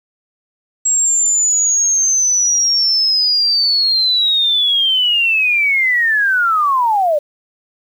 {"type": "linear sweep", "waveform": "sine", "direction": "down", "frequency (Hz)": [7640, 568], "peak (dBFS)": -11, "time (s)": [0.85, 7.19], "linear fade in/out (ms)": 10, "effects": ["7-bit"]}